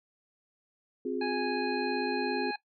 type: chord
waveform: sine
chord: F minor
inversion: second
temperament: equal with one note detuned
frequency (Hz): 261.6 / 357.6 / 415.3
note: C4 / F4 / Ab4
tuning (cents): 0 / +41 / 0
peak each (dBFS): -34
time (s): 1.05-2.51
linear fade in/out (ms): 5
type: harmonic tone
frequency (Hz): 830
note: G#5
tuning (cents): -1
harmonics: 1 / 2 / 3 / 5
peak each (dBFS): -35 / -38 / -40 / -40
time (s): 1.21-2.56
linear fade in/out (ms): 5
effects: noise-tail reverb RT60 0.1 s tail -17 dB re dry